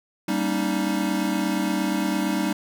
square chord, Eb dominant seventh, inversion first, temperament equal with one note detuned, 196 / 233.1 / 282.4 / 311.1 Hz, G3 / Bb3 / Db4 / Eb4, 0 / 0 / +32 / 0 cents, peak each -27 / -31 / -30 / -27 dBFS, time 0.28-2.53 s, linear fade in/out 5 ms, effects none

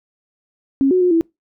sine tone with pitch steps, 272.3 / 367.3 / 359.2 / 330.5 Hz, C#4 / F#4 / F4 / E4, -31 / -13 / +49 / +5 cents, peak -11 dBFS, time 0.81-1.21 s, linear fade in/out 0 ms, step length 100 ms, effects noise-tail reverb RT60 0.2 s tail -26 dB re dry

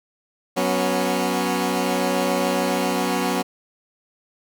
15% pulse chord, F# suspended fourth, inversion none, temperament equal with one note detuned, 185 / 244.2 / 277.2 Hz, F#3 / B3 / C#4, 0 / -19 / 0 cents, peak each -18 dBFS, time 0.56-3.43 s, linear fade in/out 20 ms, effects none

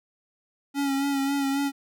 square tone with vibrato, 277.2 Hz, C#4, in tune, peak -24 dBFS, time 0.74-1.72 s, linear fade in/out 50 ms, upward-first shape sine, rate 3.7 Hz, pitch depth 31 cents each way, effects none

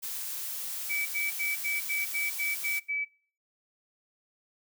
blue noise, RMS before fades -36 dBFS, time 0.02-2.8 s, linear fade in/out 20 ms
sine tone bursts, 2296 Hz, D7, 40 cents flat, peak -28 dBFS, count 9, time 0.89-3.052 s, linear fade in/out 20 ms, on 170 ms, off 79 ms
effects noise-tail reverb RT60 0.5 s tail -22 dB re dry

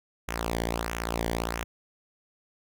sawtooth tone with flanger, 57.5 Hz, A#1, 23 cents flat, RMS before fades -31 dBFS, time 0.28-1.64 s, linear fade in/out 5 ms, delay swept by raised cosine 0.22 to 0.78 ms, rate 1.5 Hz, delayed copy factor -0.75, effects none

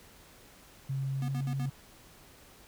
sine tone with pitch glide, 135.4 to 136.97 Hz, C#3 to C#3, -40 to -20 cents, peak -30 dBFS, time 0.89-1.7 s, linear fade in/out 10 ms, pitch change +20 cents, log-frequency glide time 1.2-1.25 s
square tone bursts, 242.9 Hz, B3, 29 cents flat, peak -38 dBFS, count 4, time 1.22-1.658 s, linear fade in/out 2 ms, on 63 ms, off 62 ms
effects pink hiss -56 dBFS RMS until 2.67 s

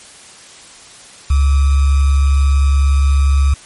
sine tone with sample-and-hold, 69.6 Hz, C#2, 8 cents sharp, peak -8 dBFS, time 1.3-3.54 s, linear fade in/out 5 ms, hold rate 1225 Hz, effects white hiss -39 dBFS RMS until 3.65 s + MP3 48 kbps

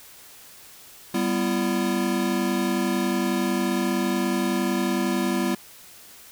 square chord, E minor, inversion first, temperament equal with one note detuned, 196 / 246.9 / 338.3 Hz, G3 / B3 / E4, 0 / 0 / +45 cents, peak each -27 dBFS, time 1.14-5.55 s, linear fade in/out 5 ms, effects white hiss -47 dBFS RMS until 6.31 s

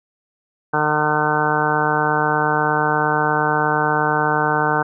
harmonic tone, 151.4 Hz, D#3, 47 cents flat, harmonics 1 / 2 / 3 / 4 / 5 / 6 / 7 / 8 / 9 / 10, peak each -26 / -27 / -24 / -29 / -23 / -22 / -27 / -26 / -27 / -22 dBFS, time 0.73-4.83 s, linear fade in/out 10 ms, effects none

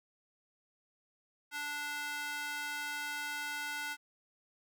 square tone with high-pass filter, 293.3 Hz, D4, 2 cents flat, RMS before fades -39 dBFS, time 1.51-3.97 s, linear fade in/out 50 ms, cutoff 1400 Hz, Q 1.7, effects none

